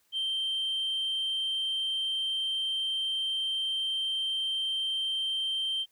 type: tone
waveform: sine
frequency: 3136 Hz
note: G7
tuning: in tune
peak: -26 dBFS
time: 0.12-5.86 s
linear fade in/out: 50 ms
effects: tanh soft clip ceiling -26 dBFS + white hiss -70 dBFS RMS until 5.91 s